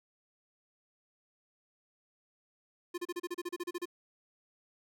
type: tone bursts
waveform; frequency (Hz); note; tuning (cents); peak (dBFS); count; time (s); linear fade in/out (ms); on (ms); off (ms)
square; 351.1; F4; +9; -35; 13; 2.94-3.856; 10; 40; 33
effects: none